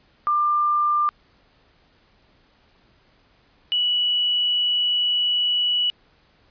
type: tone pair in turn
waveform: sine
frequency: 1193 / 2943 Hz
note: D6 / F#7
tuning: +27 / -10 cents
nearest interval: octave + major third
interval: 1563 cents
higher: second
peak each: -17 / -18 dBFS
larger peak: first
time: 0.27-1.09 / 3.72-5.9 s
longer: second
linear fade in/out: 0 ms
effects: pink hiss -59 dBFS RMS until 6.5 s + resampled to 11025 Hz